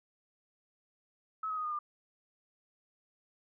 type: tone with pitch steps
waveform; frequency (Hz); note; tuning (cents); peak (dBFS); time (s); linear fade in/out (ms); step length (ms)
sine; 1290 / 1267.1 / 1244.6 / 1222.5 / 1200.8; E6 / D#6 / D#6 / D#6 / D6; -38 / +31 / 0 / -31 / +38; -33; 1.43-1.79; 5; 72
effects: none